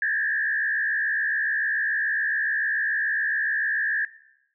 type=tone with frequency modulation; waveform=sine; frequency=1724 Hz; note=A6; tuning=36 cents flat; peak=-21 dBFS; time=0.02-4.05 s; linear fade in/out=2 ms; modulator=67 Hz; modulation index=1.4; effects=noise-tail reverb RT60 0.8 s tail -17 dB re dry